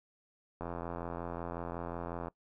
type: click train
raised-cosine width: 1 ms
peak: -25 dBFS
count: 144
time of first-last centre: 0.61-2.283 s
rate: 85.5 Hz
effects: noise-tail reverb RT60 0.1 s tail -21 dB re dry